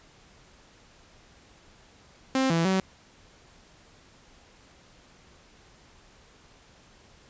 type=tone with pitch steps; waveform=sawtooth; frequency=264.2 / 166.2 / 189.5 Hz; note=C4 / E3 / F#3; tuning=+17 / +15 / +42 cents; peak=-18 dBFS; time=2.35-2.8 s; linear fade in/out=2 ms; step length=150 ms; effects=pink hiss -56 dBFS RMS until 7.29 s + resampled to 16000 Hz